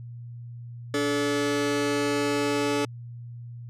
sawtooth tone pair together, 288.3 / 432.4 Hz, D4 / A4, -32 / -30 cents, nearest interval perfect fifth, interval 702 cents, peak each -22 dBFS, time 0.94-2.85 s, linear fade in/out 2 ms, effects added 119 Hz sine -37 dBFS peak until 3.69 s + low-pass 9000 Hz 12 dB/octave

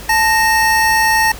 square tone pair together, 880 / 1855 Hz, A5 / A#6, 0 / -9 cents, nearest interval octave + minor second, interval 1291 cents, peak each -14 dBFS, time 0.09-1.32 s, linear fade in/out 5 ms, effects added 50 Hz sine -33 dBFS peak until 1.39 s + pink hiss -33 dBFS RMS until 1.39 s

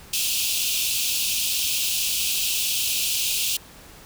pink high-pass noise, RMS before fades -24 dBFS, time 0.13-3.57 s, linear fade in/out 5 ms, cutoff 2500 Hz, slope 96 dB/octave, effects pink hiss -46 dBFS RMS until 4.05 s

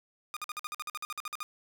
sawtooth tone bursts, 1222 Hz, D#6, 32 cents flat, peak -31 dBFS, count 15, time 0.34-1.43 s, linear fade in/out 0 ms, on 26 ms, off 50 ms, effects none

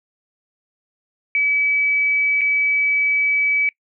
sine tone with dropouts, 2289 Hz, D7, 45 cents flat, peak -15 dBFS, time 1.35-3.69 s, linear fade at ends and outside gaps 1 ms, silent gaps 2.41-2.415 s, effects noise-tail reverb RT60 0.1 s tail -23 dB re dry

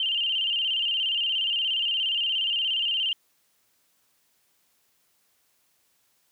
sine tone with vibrato, 2960 Hz, F#7, in tune, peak -23 dBFS, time 0-3.13 s, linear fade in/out 2 ms, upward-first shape square, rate 17 Hz, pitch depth 78 cents each way, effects white hiss -68 dBFS RMS until 6.31 s + high-pass 60 Hz 12 dB/octave

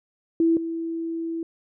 sine tone pair in turn, 330 / 330 Hz, E4 / E4, +2 / +2 cents, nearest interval unison, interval 0 cents, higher neither, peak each -16 / -26 dBFS, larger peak first, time 0.4-0.57 / 0.57-1.43 s, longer second, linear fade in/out 2 ms, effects none

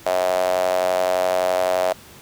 sawtooth tone with high-pass filter, 91.7 Hz, F#2, 15 cents flat, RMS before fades -20 dBFS, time 0.06-1.93 s, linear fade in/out 5 ms, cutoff 630 Hz, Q 7.2, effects pink hiss -44 dBFS RMS until 2.21 s + high-pass 60 Hz 12 dB/octave

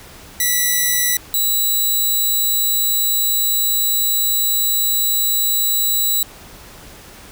5% pulse tone pair in turn, 1965 / 3930 Hz, B6 / B7, -9 / -9 cents, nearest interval octave, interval 1200 cents, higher second, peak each -4 / -7 dBFS, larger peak first, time 0.4-1.17 / 1.34-6.23 s, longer second, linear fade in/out 2 ms, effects pink hiss -40 dBFS RMS until 7.31 s

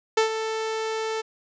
sawtooth tone with ADSR envelope, 442 Hz, A4, 8 cents sharp, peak -12 dBFS, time 0.17-1.22 s, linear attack 6 ms, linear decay 110 ms, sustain -10 dB, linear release 17 ms, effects resampled to 16000 Hz + 9-bit

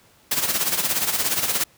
white noise with tremolo, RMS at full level -20 dBFS, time 0.31-1.64 s, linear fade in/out 5 ms, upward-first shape sine, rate 17 Hz, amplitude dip 65%, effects pink hiss -55 dBFS RMS until 1.77 s + high-pass 80 Hz 12 dB/octave

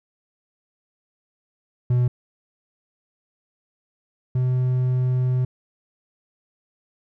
triangle tone pair in turn, 123.47 / 127.01 Hz, B2 / B2, 0 / +49 cents, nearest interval unison, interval 49 cents, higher second, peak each -14 / -16 dBFS, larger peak first, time 1.9-2.08 / 4.35-5.45 s, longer second, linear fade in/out 5 ms, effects none

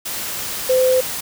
sine tone in noise, 513 Hz, C5, 34 cents flat, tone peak -12 dBFS, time 0.69-1.01 s, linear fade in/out 10 ms, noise white, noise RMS -26 dBFS, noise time 0.05-1.21 s, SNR +11 dB, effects none

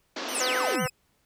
pink band-pass noise, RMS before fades -34 dBFS, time 0.16-0.76 s, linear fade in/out 5 ms, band 250 to 6100 Hz, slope 48 dB/octave
15% pulse tone with vibrato, 2793 Hz, F7, 1 cent flat, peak -28 dBFS, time 0.28-0.9 s, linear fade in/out 10 ms, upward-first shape sine, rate 7.8 Hz, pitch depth 160 cents each way
sine exponential sweep, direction down, 10750 to 130.81 Hz, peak -28 dBFS, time 0.35-0.86 s, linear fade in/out 0 ms
harmonic tone, 253.9 Hz, B3, 48 cents sharp, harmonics 2 / 3 / 4 / 5 / 6 / 7 / 8 / 9, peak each -30 / -36 / -38 / -34 / -35 / -40 / -37 / -43 dBFS, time 0.4-0.88 s, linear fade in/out 10 ms
effects pink hiss -69 dBFS RMS until 1.25 s

